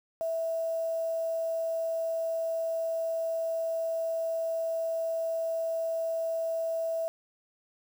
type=tone with quantisation; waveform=sine; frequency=656 Hz; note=E5; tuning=9 cents flat; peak=-28 dBFS; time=0.21-7.08 s; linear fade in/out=0 ms; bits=8; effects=none